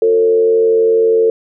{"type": "tone with frequency modulation", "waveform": "sine", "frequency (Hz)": 449.7, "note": "A4", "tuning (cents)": 38, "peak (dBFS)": -8, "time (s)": [0.02, 1.3], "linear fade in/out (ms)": 2, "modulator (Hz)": 87.8, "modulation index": 0.48, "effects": []}